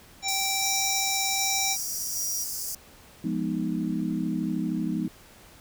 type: harmonic tone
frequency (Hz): 779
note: G5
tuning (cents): -11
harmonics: 1 / 3 / 5 / 7 / 9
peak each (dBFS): -32 / -32 / -32 / -32 / -32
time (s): 0.22-1.77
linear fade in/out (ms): 50
type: high-pass noise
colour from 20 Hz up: pink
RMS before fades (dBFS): -33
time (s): 0.28-2.75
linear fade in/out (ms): 5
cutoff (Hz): 4800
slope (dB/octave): 96
type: tone with tremolo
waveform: square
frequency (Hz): 5750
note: F8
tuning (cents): +50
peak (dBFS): -30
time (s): 0.62-2.44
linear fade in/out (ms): 5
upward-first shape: square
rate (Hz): 1.3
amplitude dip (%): 45
type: chord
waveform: sine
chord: F half-diminished seventh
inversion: none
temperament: equal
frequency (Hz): 174.61 / 207.7 / 246.9 / 311.1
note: F3 / Ab3 / Cb4 / Eb4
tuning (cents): 0 / 0 / 0 / 0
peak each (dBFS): -31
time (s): 3.24-5.08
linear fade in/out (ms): 5
effects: pink hiss -52 dBFS RMS until 5.6 s